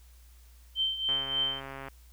sine tone with tremolo, 3113 Hz, G7, 13 cents flat, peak -24 dBFS, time 0.75-1.61 s, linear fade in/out 50 ms, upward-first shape triangle, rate 3.4 Hz, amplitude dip 75%
click train, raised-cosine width 0.5 ms, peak -26 dBFS, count 109, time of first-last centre 1.09-1.884 s, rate 136 Hz
effects added 60 Hz sine -52 dBFS peak until 2.12 s + white hiss -63 dBFS RMS until 2.12 s

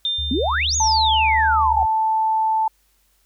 sine tone with exponential decay, 3600 Hz, A7, 39 cents sharp, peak -18 dBFS, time 0.05-1.48 s, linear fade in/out 1 ms, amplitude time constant 310 ms
sine tone with pitch glide, 74 to 72.56 Hz, D2 to D2, +14 to -20 cents, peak -25 dBFS, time 0.18-1.86 s, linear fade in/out 10 ms, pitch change -34 cents, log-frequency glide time 1.58-1.66 s
sine exponential two-way sweep, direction up then down, 227.2 to 6900 to 741 Hz, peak -18 dBFS, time 0.31-1.83 s, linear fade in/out 2 ms, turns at 0.76 s
sine tone, 880 Hz, A5, in tune, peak -16 dBFS, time 0.8-2.68 s, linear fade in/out 5 ms
effects added 48 Hz sine -63 dBFS peak until 3.25 s + white hiss -63 dBFS RMS until 3.25 s

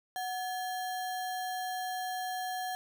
sine tone with sample-and-hold, 740 Hz, F#5, in tune, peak -33 dBFS, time 0.16-2.75 s, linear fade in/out 0 ms, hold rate 2450 Hz, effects none

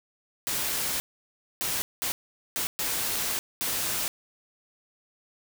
white noise bursts at uneven times, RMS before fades -29 dBFS, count 6, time 0.47-1 / 1.61-1.82 / 2.02-2.12 / 2.56-2.67 / 2.79-3.39 / 3.61-4.08 s, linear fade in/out 0 ms, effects none

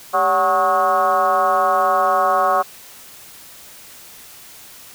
sine tone with frequency modulation, 922 Hz, A#5, 19 cents flat, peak -13 dBFS, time 0.13-2.63 s, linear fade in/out 20 ms, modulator 176 Hz, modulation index 2.2, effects white hiss -41 dBFS RMS until 4.94 s

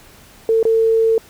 sine tone with dropouts, 450 Hz, A4, 39 cents sharp, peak -11 dBFS, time 0.49-1.18 s, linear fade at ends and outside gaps 1 ms, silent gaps 0.629-0.652 s, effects pink hiss -45 dBFS RMS until 1.29 s

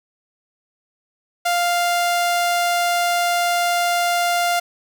sawtooth tone, 698.5 Hz, F5, in tune, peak -13 dBFS, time 1.45-4.6 s, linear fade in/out 10 ms, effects none

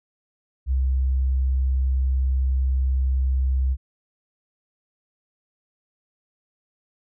sine tone, 65.41 Hz, C2, in tune, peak -18 dBFS, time 0.66-3.77 s, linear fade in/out 50 ms, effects none

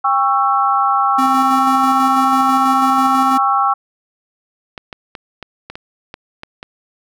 sine chord, C# diminished, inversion second, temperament just, 798.3 / 1108.7 / 1330.5 Hz, G5 / C#6 / E6, +31 / 0 / +16 cents, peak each -16 dBFS, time 0.04-3.74 s, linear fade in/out 10 ms
square tone with tremolo, 261.5 Hz, C4, 1 cent flat, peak -17 dBFS, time 1.18-3.38 s, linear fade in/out 10 ms, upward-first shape square, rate 6.1 Hz, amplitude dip 30%
clicks, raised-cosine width 0.3 ms, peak -14 dBFS, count 9, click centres 4.778 / 4.928 / 5.152 / 5.427 / 5.7 / 5.755 / 6.141 / 6.434 / 6.629 s
effects none

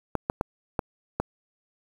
clicks, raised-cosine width 1 ms, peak -10 dBFS, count 5, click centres 0.153 / 0.299 / 0.411 / 0.792 / 1.2 s, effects 7-bit

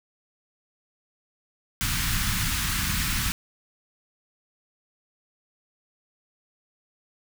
pink band-stop noise, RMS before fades -26 dBFS, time 1.81-3.32 s, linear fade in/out 0 ms, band 220 to 1200 Hz, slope 24 dB/octave, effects none

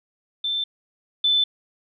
sine tone pair in turn, 3549 / 3518 Hz, A7 / A7, +14 / -1 cents, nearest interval unison, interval 15 cents, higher first, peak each -22 / -16 dBFS, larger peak second, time 0.44-0.64 / 1.24-1.44 s, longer neither, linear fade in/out 5 ms, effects none

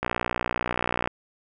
click train, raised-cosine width 0.5 ms, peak -10 dBFS, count 64, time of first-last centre 0.03-1.075 s, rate 60.3 Hz, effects none

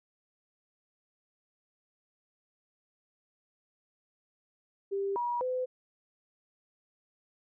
sine tone with pitch steps, 395.2 / 961 / 508 Hz, G4 / B5 / B4, +14 / -48 / +49 cents, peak -29 dBFS, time 4.91-5.66 s, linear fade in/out 20 ms, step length 250 ms, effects none

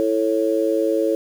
sine chord, A major, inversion second, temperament just, 330 / 440 / 550 Hz, E4 / A4 / C#5, +2 / 0 / -14 cents, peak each -21 dBFS, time 0-1.15 s, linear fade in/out 0 ms, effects 7-bit

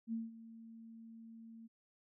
sine tone with ADSR envelope, 226.7 Hz, A#3, 48 cents flat, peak -35 dBFS, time 0.07-1.68 s, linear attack 57 ms, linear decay 180 ms, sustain -16 dB, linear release 22 ms, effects none

